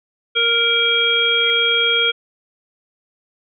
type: harmonic tone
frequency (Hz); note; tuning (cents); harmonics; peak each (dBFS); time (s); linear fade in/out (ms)
466.3; A#4; +1; 1 / 3 / 5 / 7; -23 / -21 / -20 / -16; 0.35-2.12; 20
type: tone with exponential growth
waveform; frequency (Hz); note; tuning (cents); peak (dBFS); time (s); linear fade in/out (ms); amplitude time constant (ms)
sine; 2067; C7; -22; -25; 1.31-1.5; 0; 40
effects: none